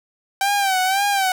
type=tone with vibrato; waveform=sawtooth; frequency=776 Hz; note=G5; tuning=18 cents flat; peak=-13 dBFS; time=0.41-1.32 s; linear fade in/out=2 ms; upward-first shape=sine; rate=1.9 Hz; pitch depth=82 cents each way; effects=none